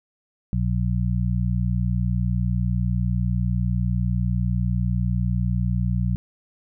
harmonic tone, 60 Hz, B1, 49 cents flat, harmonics 1 / 2 / 3, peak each -24 / -23 / -25 dBFS, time 0.53-6.16 s, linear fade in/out 0 ms, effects none

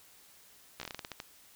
slowing click train, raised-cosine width 0.2 ms, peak -22 dBFS, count 11, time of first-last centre 0.8-1.201 s, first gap 14 ms, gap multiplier 1.22, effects white hiss -59 dBFS RMS until 1.55 s

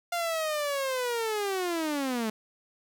sawtooth linear sweep, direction down, 700 to 212.5 Hz, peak -24 dBFS, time 0.12-2.3 s, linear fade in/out 5 ms, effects none

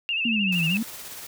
sine tone with vibrato, 2710 Hz, E7, 47 cents sharp, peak -23 dBFS, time 0.09-0.77 s, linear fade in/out 0 ms, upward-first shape sine, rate 13 Hz, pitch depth 81 cents each way
sine exponential two-way sweep, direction down then up, 240 to 157.7 to 240 Hz, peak -23 dBFS, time 0.25-0.83 s, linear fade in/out 5 ms, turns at 0.67 s
white noise with tremolo, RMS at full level -38 dBFS, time 0.52-1.27 s, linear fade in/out 5 ms, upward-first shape square, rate 17 Hz, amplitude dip 25%
effects none

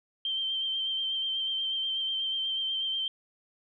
sine tone with vibrato, 3136 Hz, G7, in tune, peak -28 dBFS, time 0.25-3.08 s, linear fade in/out 2 ms, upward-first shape triangle, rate 8.2 Hz, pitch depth 27 cents each way, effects none

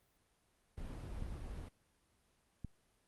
brown noise, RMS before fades -45 dBFS, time 0.77-1.69 s, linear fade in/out 10 ms
clicks, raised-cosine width 5 ms, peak -31 dBFS, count 2, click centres 1.224 / 2.647 s
effects pink hiss -75 dBFS RMS until 3.07 s + Opus 32 kbps

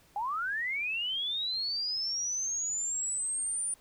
sine linear sweep, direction up, 784 to 9397 Hz, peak -30 dBFS, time 0.16-3.74 s, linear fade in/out 2 ms, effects pink hiss -62 dBFS RMS until 3.8 s

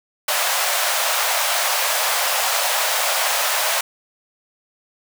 pink high-pass noise, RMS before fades -20 dBFS, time 0.28-3.81 s, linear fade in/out 5 ms, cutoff 570 Hz, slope 48 dB/octave, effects none

